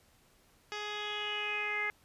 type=tone with low-pass filter sweep; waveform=10% pulse; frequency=418.2 Hz; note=G#4; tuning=12 cents sharp; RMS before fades=-36 dBFS; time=0.72-1.9 s; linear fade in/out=0 ms; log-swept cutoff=4400 to 2000 Hz; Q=6.2; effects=pink hiss -66 dBFS RMS until 2.04 s + resampled to 32000 Hz